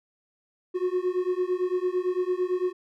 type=beating tone pair; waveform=triangle; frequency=359.8 / 368.7 Hz; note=F#4 / F#4; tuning=-48 / -6 cents; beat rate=8.9 Hz; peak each=-25 dBFS; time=0.74-2.73 s; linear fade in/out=20 ms; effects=none